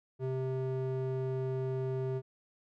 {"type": "tone with band-pass filter", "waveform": "square", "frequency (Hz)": 130.81, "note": "C3", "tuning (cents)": 0, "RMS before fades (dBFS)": -34, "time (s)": [0.19, 2.22], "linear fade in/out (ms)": 50, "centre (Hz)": 300, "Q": 2.1, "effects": []}